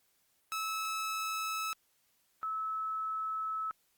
sawtooth / sine tone pair in turn, 1300 / 1300 Hz, E6 / E6, -24 / -24 cents, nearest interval unison, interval 0 cents, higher neither, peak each -30 / -33 dBFS, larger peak first, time 0.52-1.73 / 2.43-3.71 s, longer second, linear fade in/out 0 ms, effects white hiss -73 dBFS RMS until 3.97 s + Opus 48 kbps

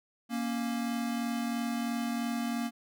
square tone pair together, 234.2 / 277.2 Hz, A#3 / C#4, +8 / 0 cents, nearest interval minor third, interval 292 cents, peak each -32 / -38 dBFS, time 0.29-2.71 s, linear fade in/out 50 ms, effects none

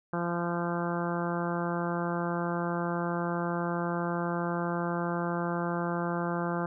harmonic tone, 172.3 Hz, F3, 23 cents flat, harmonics 1 / 2 / 3 / 4 / 5 / 6 / 7 / 8 / 9, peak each -32 / -35 / -37 / -38 / -39 / -40 / -40 / -41 / -42 dBFS, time 0.13-6.66 s, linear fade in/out 2 ms, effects none

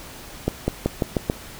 accelerating click train, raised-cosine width 2 ms, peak -6 dBFS, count 6, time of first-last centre 0.48-1.299 s, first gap 200 ms, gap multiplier 0.9, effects pink hiss -40 dBFS RMS until 1.59 s

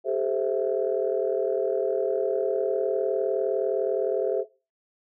sine chord, A minor seventh, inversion third, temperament equal with one note detuned, 392 / 431.7 / 523.3 / 659.3 Hz, G4 / A4 / C5 / E5, 0 / -33 / 0 / 0 cents, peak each -28 dBFS, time 0.04-4.45 s, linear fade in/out 50 ms, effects noise-tail reverb RT60 0.3 s tail -18 dB re dry + tanh soft clip ceiling -12 dBFS

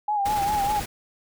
sine tone with vibrato, 820 Hz, G#5, 22 cents flat, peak -21 dBFS, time 0.08-0.8 s, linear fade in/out 5 ms, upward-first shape sine, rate 5 Hz, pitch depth 61 cents each way
pink noise with tremolo, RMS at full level -31 dBFS, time 0.25-0.86 s, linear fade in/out 10 ms, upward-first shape triangle, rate 18 Hz, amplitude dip 35%
effects none

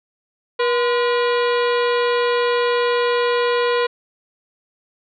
harmonic tone with a mistuned harmonic, 481.4 Hz, B4, 44 cents flat, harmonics 1 / 2 / 3 / 4 / 5 / 6 / 7 / 8 / 9, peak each -17 / -23 / -27 / -29 / -31 / -33 / -34 / -35 / -36 dBFS, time 0.59-3.87 s, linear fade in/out 10 ms, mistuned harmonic 2, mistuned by +100 cents, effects none

